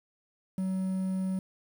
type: tone with quantisation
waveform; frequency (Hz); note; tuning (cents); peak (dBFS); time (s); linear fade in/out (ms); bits
triangle; 188.3; F#3; +31; -26; 0.58-1.39; 2; 9
effects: none